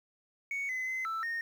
sine tone with pitch steps, 2226 / 2031 / 2050 / 1325 / 1845 Hz, C#7 / B6 / C7 / E6 / A#6, +7 / +48 / -36 / +9 / -18 cents, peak -30 dBFS, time 0.51-1.41 s, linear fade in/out 2 ms, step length 180 ms, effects tanh soft clip ceiling -31 dBFS + 10-bit

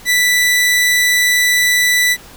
sawtooth tone, 1975.5 Hz, B6, in tune, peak -7 dBFS, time 0.05-2.17 s, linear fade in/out 50 ms, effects pink hiss -39 dBFS RMS until 2.36 s

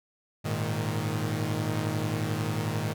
sawtooth chord, Ab suspended second, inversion none, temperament equal with one note detuned, 103.83 / 115 / 155.56 Hz, Ab2 / Bb2 / Eb3, 0 / -23 / 0 cents, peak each -28 dBFS, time 0.44-2.94 s, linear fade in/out 20 ms, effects none

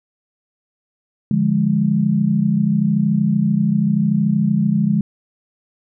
sine chord, D diminished, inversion none, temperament equal, 146.83 / 174.61 / 207.7 Hz, D3 / F3 / Ab3, 0 / 0 / 0 cents, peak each -20 / -19 / -16 dBFS, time 1.31-5.01 s, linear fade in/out 2 ms, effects none

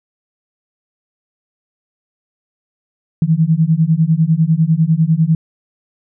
sine beating tone pair, 156.1 / 166.1 Hz, D#3 / E3, +6 / +13 cents, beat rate 10 Hz, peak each -13 dBFS, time 3.22-5.35 s, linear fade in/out 2 ms, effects none

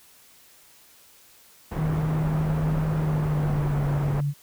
pink low-pass noise, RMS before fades -31 dBFS, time 1.71-4.21 s, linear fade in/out 10 ms, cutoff 1100 Hz, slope 12 dB/octave
sine tone with pitch glide, 155.56 to 143.48 Hz, D#3 to D3, 0 to -40 cents, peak -22 dBFS, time 1.75-4.34 s, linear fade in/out 50 ms, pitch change -140 cents, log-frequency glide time 2.94-3.85 s
effects white hiss -54 dBFS RMS until 4.42 s

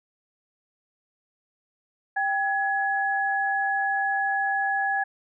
sine tone pair together, 789 / 1683 Hz, G5 / G#6, +11 / +23 cents, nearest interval octave + minor second, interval 1312 cents, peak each -25 dBFS, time 2.16-5.04 s, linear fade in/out 10 ms, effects none

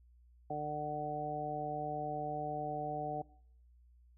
harmonic tone, 149.7 Hz, D3, 33 cents sharp, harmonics 1 / 2 / 3 / 4 / 5, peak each -45 / -45 / -44 / -43 / -38 dBFS, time 0.5-3.22 s, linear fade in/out 5 ms, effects noise-tail reverb RT60 0.6 s tail -21 dB re dry + added 60 Hz sine -60 dBFS peak until 4.17 s

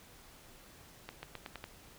accelerating click train, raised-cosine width 0.3 ms, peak -26 dBFS, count 6, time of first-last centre 1.09-1.641 s, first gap 140 ms, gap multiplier 0.88, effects pink hiss -57 dBFS RMS until 1.98 s

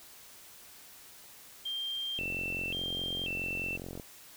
sine tone with vibrato, 2917 Hz, F#7, 25 cents flat, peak -33 dBFS, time 1.65-3.77 s, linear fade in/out 10 ms, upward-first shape square, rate 0.93 Hz, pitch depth 150 cents each way
click train, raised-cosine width 2 ms, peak -28 dBFS, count 82, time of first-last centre 2.19-3.998 s, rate 44.8 Hz
effects white hiss -53 dBFS RMS until 4.36 s

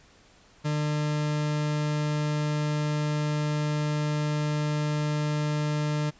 40% pulse tone, 150 Hz, D3, 37 cents sharp, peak -24 dBFS, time 0.64-6.11 s, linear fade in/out 20 ms, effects pink hiss -57 dBFS RMS until 6.19 s + resampled to 16000 Hz

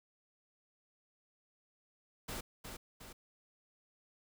pink noise with echo, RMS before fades -42 dBFS, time 2.28-2.41 s, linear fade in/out 10 ms, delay 360 ms, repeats 2, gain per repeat -5 dB, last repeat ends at 3.13 s, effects none

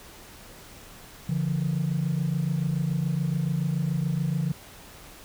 sine tone pair together, 142.8 / 169.82 Hz, D3 / F3, -48 / -48 cents, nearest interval minor third, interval 300 cents, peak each -25 dBFS, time 1.29-4.52 s, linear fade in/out 5 ms, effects tanh soft clip ceiling -19 dBFS + pink hiss -47 dBFS RMS until 5.24 s

